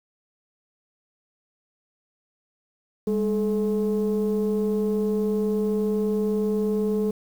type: tone pair together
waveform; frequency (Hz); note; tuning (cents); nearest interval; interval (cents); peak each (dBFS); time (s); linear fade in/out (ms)
sine; 203 / 430.1; G#3 / A4; -39 / -39; octave + minor second; 1300; -22; 3.07-7.11; 5
effects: tanh soft clip ceiling -17 dBFS + 8-bit